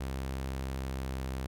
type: tone with pitch glide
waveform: sawtooth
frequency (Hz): 66.4 to 65.64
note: C2 to C2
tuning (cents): +26 to +6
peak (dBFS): -30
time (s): 0-1.47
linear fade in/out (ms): 10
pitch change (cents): -20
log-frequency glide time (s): 0.75-1.25
effects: none